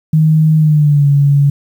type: tone with pitch glide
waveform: sine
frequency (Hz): 156.6 to 141.95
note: D#3 to C#3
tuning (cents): +11 to +41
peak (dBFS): -6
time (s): 0.13-1.5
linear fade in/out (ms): 5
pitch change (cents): -170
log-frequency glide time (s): 0.57-1.07
effects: 7-bit